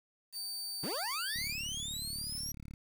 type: tone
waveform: sawtooth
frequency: 4601 Hz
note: D8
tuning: 36 cents flat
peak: -35 dBFS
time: 0.32-1.55 s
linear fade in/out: 50 ms
type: linear sweep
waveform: 25% pulse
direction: up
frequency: 116.8 to 5760 Hz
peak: -33 dBFS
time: 0.83-2.52 s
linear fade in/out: 5 ms
type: click train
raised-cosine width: 5 ms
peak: -36 dBFS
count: 51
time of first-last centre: 1.36-2.737 s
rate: 36.3 Hz
effects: 9-bit